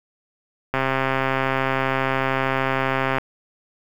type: click train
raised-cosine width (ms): 0.5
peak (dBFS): -6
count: 326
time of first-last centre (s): 0.74-3.184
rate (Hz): 133
effects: 7-bit